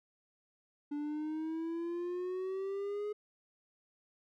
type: exponential sweep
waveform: triangle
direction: up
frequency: 290 to 421.1 Hz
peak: -33 dBFS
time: 0.91-3.13 s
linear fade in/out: 10 ms
effects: none